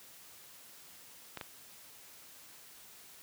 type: clicks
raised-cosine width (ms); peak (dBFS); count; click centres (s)
0.3; -24; 2; 1.373 / 1.412
effects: white hiss -55 dBFS RMS until 3.22 s + high-pass 60 Hz 12 dB/octave